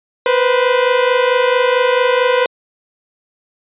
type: tone pair together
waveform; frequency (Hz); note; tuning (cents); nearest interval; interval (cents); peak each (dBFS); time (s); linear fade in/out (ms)
sawtooth; 487.5 / 512; B4 / C5; -23 / -38; minor second; 85; -10; 0.26-2.46; 2
effects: resampled to 8000 Hz